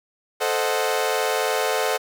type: chord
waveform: sawtooth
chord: A diminished seventh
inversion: none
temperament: equal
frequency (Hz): 440 / 523.3 / 622.3 / 740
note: A4 / C5 / Eb5 / Gb5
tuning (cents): 0 / 0 / 0 / 0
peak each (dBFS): -21 / -22 / -24 / -23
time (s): 0.4-1.98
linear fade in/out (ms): 20
effects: none

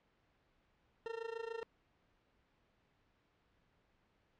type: tone with amplitude modulation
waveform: 40% pulse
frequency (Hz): 456.4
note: A#4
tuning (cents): -37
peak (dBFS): -37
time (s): 1.06-1.63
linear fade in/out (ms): 0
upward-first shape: sine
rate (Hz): 26.9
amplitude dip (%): 85
effects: pink hiss -75 dBFS RMS until 4.39 s + low-pass 3000 Hz 12 dB/octave

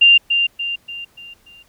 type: tone with echo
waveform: sine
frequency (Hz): 2790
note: F7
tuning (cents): -2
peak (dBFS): -6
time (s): 0.01-0.18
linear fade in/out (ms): 10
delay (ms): 290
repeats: 5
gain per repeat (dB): -7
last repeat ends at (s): 1.63
effects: pink hiss -56 dBFS RMS until 1.68 s

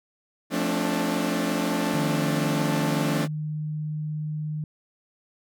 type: chord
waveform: sawtooth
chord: D minor seventh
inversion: first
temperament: equal with one note detuned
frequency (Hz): 174.61 / 220 / 268.2 / 293.7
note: F3 / A3 / C4 / D4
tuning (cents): 0 / 0 / +43 / 0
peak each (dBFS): -26 / -25 / -26 / -24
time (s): 0.5-3.28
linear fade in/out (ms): 50
type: tone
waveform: sine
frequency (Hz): 152.8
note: D#3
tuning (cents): -31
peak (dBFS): -27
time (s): 1.94-4.64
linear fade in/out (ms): 2
effects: none

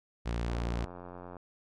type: tone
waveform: sawtooth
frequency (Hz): 58.27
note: A#1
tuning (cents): 0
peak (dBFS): -27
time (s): 0.25-0.86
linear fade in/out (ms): 20
type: click train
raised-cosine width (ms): 1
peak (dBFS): -31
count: 79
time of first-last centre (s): 0.49-1.367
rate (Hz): 88.9
effects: low-pass 6000 Hz 12 dB/octave

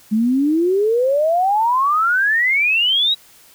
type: exponential sweep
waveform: sine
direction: up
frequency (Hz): 208.9 to 3898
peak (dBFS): -13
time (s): 0.11-3.15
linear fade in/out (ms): 20
effects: white hiss -48 dBFS RMS until 3.54 s

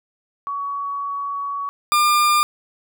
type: tone pair in turn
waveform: sine / 40% pulse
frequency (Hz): 1126 / 1200.9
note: C#6 / D6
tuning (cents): +27 / +38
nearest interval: minor second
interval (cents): 111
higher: second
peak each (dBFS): -23 / -13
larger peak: second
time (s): 0.47-1.69 / 1.92-2.43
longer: first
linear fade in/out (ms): 0
effects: none

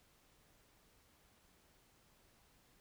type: silence
effects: pink hiss -70 dBFS RMS until 2.8 s

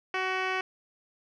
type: tone with low-pass filter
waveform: 10% pulse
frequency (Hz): 375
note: F#4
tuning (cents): +23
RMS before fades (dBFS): -30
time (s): 0.14-0.61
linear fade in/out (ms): 2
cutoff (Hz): 3000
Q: 1.8
effects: none

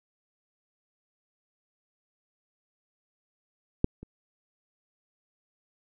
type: clicks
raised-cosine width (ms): 3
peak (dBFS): -8 / -29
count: 2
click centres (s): 3.844 / 4.03
effects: none

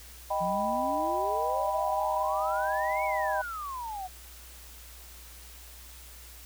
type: chord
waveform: sine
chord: Eb augmented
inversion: none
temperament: equal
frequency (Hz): 622.3 / 784 / 987.8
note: Eb5 / G5 / B5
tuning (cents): 0 / 0 / 0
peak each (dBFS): -31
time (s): 0.3-3.42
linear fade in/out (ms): 10
type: exponential two-way sweep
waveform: sine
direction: up then down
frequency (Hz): 170 to 2264 to 721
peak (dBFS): -34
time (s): 0.4-4.08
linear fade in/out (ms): 20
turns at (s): 3.04
effects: added 60 Hz sine -49 dBFS peak until 6.45 s + white hiss -50 dBFS RMS until 6.45 s

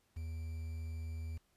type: tone with quantisation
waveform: triangle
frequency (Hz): 80.8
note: E2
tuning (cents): -34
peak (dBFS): -37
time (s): 0.16-1.38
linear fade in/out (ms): 10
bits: 10
effects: pink hiss -75 dBFS RMS until 1.56 s + resampled to 32000 Hz

